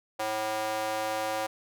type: tone with high-pass filter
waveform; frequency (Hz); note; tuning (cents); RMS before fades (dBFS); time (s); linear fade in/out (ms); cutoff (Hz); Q
square; 108.7; A2; -21; -31; 0.19-1.47; 10; 640; 2.3
effects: none